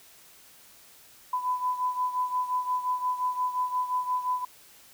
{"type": "beating tone pair", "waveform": "sine", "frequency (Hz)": [1000, 1005.7], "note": ["B5", "B5"], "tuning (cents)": [21, 31], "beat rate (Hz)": 5.7, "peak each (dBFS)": [-27, -32], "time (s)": [1.33, 4.45], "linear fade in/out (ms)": 5, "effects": ["white hiss -54 dBFS RMS until 4.93 s"]}